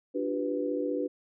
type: chord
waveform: sine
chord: G dominant seventh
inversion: second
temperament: equal with one note detuned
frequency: 293.7 / 349.2 / 383.9 / 493.9 Hz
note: D4 / F4 / G4 / B4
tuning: 0 / 0 / -36 / 0 cents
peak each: -32 / -38 / -34 / -32 dBFS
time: 0.14-1.08 s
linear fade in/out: 20 ms
effects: none